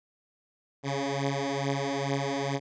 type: beating tone pair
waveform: 10% pulse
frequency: 137.8 / 140.1 Hz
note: C#3 / C#3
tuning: -10 / +19 cents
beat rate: 2.3 Hz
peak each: -22 / -23 dBFS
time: 0.83-2.6 s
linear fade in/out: 50 ms
effects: resampled to 16000 Hz